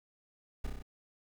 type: noise with echo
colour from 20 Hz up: brown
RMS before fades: -35 dBFS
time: 0.64-0.67 s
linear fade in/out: 5 ms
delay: 31 ms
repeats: 5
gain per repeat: -2 dB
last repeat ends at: 0.825 s
effects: none